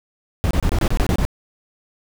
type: noise bursts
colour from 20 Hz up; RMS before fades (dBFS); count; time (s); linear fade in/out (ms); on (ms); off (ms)
brown; -17; 9; 0.44-1.251; 0; 67; 26
effects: none